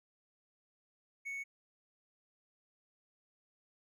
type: tone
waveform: triangle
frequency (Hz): 2217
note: C#7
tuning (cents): 0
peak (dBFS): -37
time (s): 1.25-1.44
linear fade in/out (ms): 20
effects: none